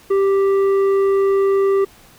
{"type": "tone with tanh clipping", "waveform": "sine", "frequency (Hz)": 392, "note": "G4", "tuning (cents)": 0, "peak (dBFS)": -14, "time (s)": [0.1, 1.85], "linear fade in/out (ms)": 10, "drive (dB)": 8, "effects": ["pink hiss -47 dBFS RMS until 2.18 s"]}